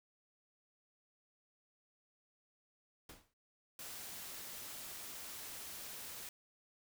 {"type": "noise with exponential decay", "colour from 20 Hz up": "pink", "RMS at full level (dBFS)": -49, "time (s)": [3.09, 3.34], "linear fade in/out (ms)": 5, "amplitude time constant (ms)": 54}
{"type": "noise", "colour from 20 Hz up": "white", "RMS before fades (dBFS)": -48, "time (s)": [3.79, 6.29], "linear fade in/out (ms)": 2}
{"effects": []}